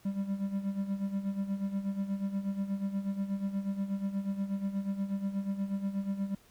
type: tone with tremolo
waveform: triangle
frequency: 196.9 Hz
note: G3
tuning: 8 cents sharp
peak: -26 dBFS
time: 0.05-6.35 s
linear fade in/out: 5 ms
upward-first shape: sine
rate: 8.3 Hz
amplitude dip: 70%
effects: pink hiss -62 dBFS RMS until 6.5 s

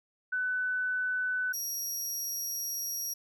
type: tone pair in turn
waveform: sine / 25% pulse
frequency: 1500 / 5674 Hz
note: F#6 / F8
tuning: +23 / +27 cents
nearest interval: octave + major seventh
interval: 2304 cents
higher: second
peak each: -28 dBFS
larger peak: neither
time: 0.32-1.53 / 1.53-3.14 s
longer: second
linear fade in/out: 10 ms
effects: none

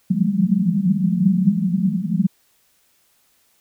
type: band-pass noise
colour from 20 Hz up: pink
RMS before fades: -18 dBFS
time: 0.1-2.27 s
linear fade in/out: 10 ms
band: 170 to 210 Hz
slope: 96 dB/octave
effects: white hiss -61 dBFS RMS until 3.6 s

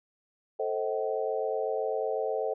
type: chord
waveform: sine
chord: A diminished seventh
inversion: none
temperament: just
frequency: 440 / 528 / 633.6 / 760.3 Hz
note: A4 / C5 / Eb5 / Gb5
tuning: 0 / +16 / +31 / +47 cents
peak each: -31 / -33 / -34 / -36 dBFS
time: 0.59-2.54 s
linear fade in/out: 10 ms
effects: none

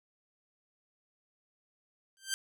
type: tone with exponential growth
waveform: 10% pulse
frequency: 1568 Hz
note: G6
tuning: in tune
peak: -19 dBFS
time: 2.17-2.34 s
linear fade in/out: 0 ms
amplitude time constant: 35 ms
effects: none

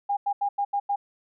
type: tone bursts at uneven times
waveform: sine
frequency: 808 Hz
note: G#5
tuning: 48 cents flat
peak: -22 dBFS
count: 6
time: 0.09-0.17 / 0.26-0.33 / 0.41-0.49 / 0.58-0.65 / 0.73-0.8 / 0.89-0.96 s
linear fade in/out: 10 ms
effects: none

